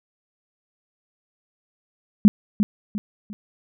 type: tone with echo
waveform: sine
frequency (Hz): 207.7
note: G#3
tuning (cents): 0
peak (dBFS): -6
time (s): 2.25-2.28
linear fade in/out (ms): 0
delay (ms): 350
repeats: 3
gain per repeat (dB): -9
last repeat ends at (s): 3.33
effects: none